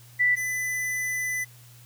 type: tone pair in turn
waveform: sine / square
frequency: 1975.5 / 2002 Hz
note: B6 / B6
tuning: 0 / +23 cents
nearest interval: unison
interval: 23 cents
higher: second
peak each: -18 / -27 dBFS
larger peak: first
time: 0.19-0.36 / 0.36-1.45 s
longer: second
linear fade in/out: 20 ms
effects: added 120 Hz sine -49 dBFS peak until 1.85 s + white hiss -54 dBFS RMS until 1.85 s